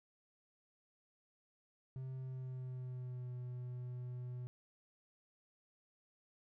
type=tone with pitch glide; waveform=triangle; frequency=130.81 to 124.18 Hz; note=C3 to B2; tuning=0 to +10 cents; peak=-40 dBFS; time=1.96-4.47 s; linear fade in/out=0 ms; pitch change=-90 cents; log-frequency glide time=2.15-3.32 s; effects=none